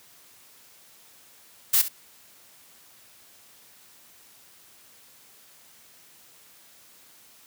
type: noise with echo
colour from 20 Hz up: blue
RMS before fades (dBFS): -19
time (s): 1.73-1.82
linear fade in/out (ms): 10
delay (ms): 66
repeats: 1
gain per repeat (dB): -13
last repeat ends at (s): 1.886
effects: white hiss -54 dBFS RMS until 7.46 s + high-pass 80 Hz 12 dB/octave